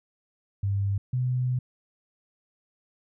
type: tone pair in turn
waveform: sine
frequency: 99.3 / 126.2 Hz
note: G2 / B2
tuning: +23 / +38 cents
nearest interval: major third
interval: 415 cents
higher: second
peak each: -23 dBFS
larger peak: neither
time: 0.63-0.98 / 1.13-1.59 s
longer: second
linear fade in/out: 5 ms
effects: none